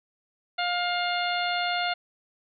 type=harmonic tone; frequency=707 Hz; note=F5; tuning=21 cents sharp; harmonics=1 / 2 / 3 / 4 / 5 / 6; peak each=-28 / -31 / -33 / -34 / -35 / -36 dBFS; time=0.58-1.94 s; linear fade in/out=10 ms; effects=none